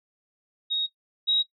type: tone pair in turn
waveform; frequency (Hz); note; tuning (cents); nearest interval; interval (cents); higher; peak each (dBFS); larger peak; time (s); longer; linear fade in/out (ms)
sine; 3762 / 3812; A#7 / A#7; +15 / +38; unison; 23; second; -23 / -20; second; 0.7-0.87 / 1.27-1.43; first; 20
effects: noise-tail reverb RT60 0.1 s tail -17 dB re dry

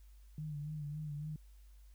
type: tone with vibrato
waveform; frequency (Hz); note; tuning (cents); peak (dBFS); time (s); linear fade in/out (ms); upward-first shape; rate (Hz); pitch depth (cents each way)
sine; 150; D3; +37; -39; 0.38-1.36; 2; sine; 3.6; 54
effects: added 50 Hz sine -55 dBFS peak until 1.94 s + white hiss -73 dBFS RMS until 1.94 s

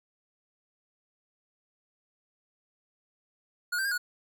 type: tone with pitch steps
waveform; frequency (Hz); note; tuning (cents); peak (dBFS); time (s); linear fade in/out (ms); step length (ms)
square; 1443 / 1561 / 1617 / 1456; F#6 / G6 / G#6 / F#6; -44 / -8 / -47 / -28; -28; 3.72-3.98; 10; 65
effects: none

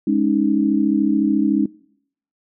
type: chord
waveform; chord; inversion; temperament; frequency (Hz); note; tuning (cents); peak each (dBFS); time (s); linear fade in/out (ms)
sine; Ab suspended fourth; none; equal; 207.7 / 277.2 / 311.1; Ab3 / Db4 / Eb4; 0 / 0 / 0; -19; 0.07-1.66; 5
effects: noise-tail reverb RT60 0.7 s tail -23 dB re dry

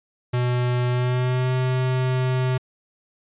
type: tone with pitch glide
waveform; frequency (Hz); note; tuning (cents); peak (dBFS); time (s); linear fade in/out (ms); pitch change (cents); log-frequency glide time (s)
square; 123.47 to 128.49; B2 to C3; 0 to -31; -20; 0.33-2.58; 10; +69; 0.89-1.55
effects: resampled to 8000 Hz

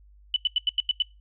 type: tone bursts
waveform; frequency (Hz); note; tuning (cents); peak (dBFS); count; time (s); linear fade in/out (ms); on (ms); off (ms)
sine; 2988; F#7; +16; -19; 7; 0.34-1.022; 2; 22; 88
effects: noise-tail reverb RT60 0.3 s tail -25 dB re dry + added 50 Hz sine -51 dBFS peak until 1.2 s

